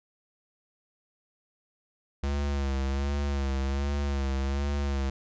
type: tone with vibrato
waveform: square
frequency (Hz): 69.3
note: C#2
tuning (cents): 0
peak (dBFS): -27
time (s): 2.23-5.1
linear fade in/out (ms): 5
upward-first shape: sine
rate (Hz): 1.3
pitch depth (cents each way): 54
effects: resampled to 16000 Hz